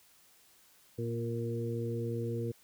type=harmonic tone with a mistuned harmonic; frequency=116.54 Hz; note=A#2; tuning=in tune; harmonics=1 / 2 / 3 / 4; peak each=-35 / -40 / -40 / -38 dBFS; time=0.98-2.52 s; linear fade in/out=10 ms; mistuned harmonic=2; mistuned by=+19 cents; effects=white hiss -63 dBFS RMS until 2.63 s